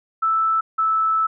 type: tone pair in turn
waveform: sine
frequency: 1318 / 1311.3 Hz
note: E6 / E6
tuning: -1 / -9 cents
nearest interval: unison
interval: 8 cents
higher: first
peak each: -16 dBFS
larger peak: neither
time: 0.22-0.61 / 0.78-1.27 s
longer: second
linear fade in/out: 10 ms
effects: none